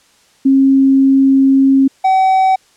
sine / triangle tone pair in turn, 269.8 / 760 Hz, C#4 / F#5, -47 / +46 cents, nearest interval octave + tritone, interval 1793 cents, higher second, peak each -6 dBFS, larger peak neither, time 0.45-1.88 / 2.04-2.56 s, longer first, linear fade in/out 10 ms, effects white hiss -51 dBFS RMS until 2.76 s + low-pass 8000 Hz 12 dB/octave

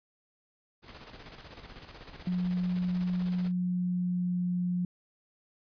pink noise with tremolo, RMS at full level -46 dBFS, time 0.82-3.52 s, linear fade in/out 50 ms, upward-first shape square, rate 16 Hz, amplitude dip 50%
sine tone with pitch glide, 180 to 178.34 Hz, F#3 to F3, -47 to +37 cents, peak -27 dBFS, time 2.27-4.85 s, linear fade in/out 2 ms, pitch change -16 cents, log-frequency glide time 3.46-4.47 s
effects resampled to 11025 Hz

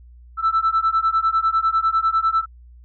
sine beating tone pair, 1318.5 / 1328.5 Hz, E6 / E6, 0 / +13 cents, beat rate 10 Hz, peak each -18 dBFS, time 0.37-2.46 s, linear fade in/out 50 ms, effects tanh soft clip ceiling -11 dBFS + added 60 Hz sine -42 dBFS peak until 2.84 s

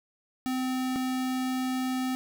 square tone pair in turn, 257.4 / 257.4 Hz, C4 / C4, -28 / -28 cents, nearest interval unison, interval 0 cents, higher neither, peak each -28 dBFS, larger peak neither, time 0.46-0.96 / 0.96-2.15 s, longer second, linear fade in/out 0 ms, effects none

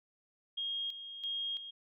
sine tone with tremolo, 3250 Hz, G#7, 38 cents flat, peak -34 dBFS, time 0.57-1.71 s, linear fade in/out 10 ms, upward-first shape square, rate 1.5 Hz, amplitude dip 65%, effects none

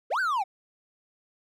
triangle linear two-way sweep, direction up then down, 378.2 to 1584 to 717 Hz, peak -22 dBFS, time 0.1-0.44 s, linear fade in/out 20 ms, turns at 0.2 s, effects none

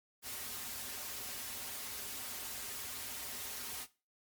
white noise with comb filter, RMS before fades -43 dBFS, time 0.22-3.87 s, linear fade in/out 50 ms, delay 6 ms, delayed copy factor -0.7, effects noise-tail reverb RT60 0.3 s tail -17 dB re dry + MP3 96 kbps

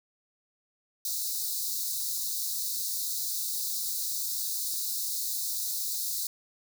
white high-pass noise, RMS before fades -32 dBFS, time 1.05-6.27 s, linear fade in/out 2 ms, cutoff 3800 Hz, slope 96 dB/octave, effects none

